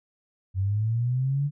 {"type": "linear sweep", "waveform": "sine", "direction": "up", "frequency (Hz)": [92.3, 146.8], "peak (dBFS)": -22, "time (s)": [0.54, 1.51], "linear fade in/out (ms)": 50, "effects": []}